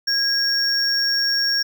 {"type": "tone pair together", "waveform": "triangle", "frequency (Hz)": [1644, 5530], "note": ["G#6", "F8"], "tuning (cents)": [-18, -18], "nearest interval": "octave + major sixth", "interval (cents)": 2100, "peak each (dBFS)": [-23, -17], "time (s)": [0.07, 1.63], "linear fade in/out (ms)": 10, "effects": []}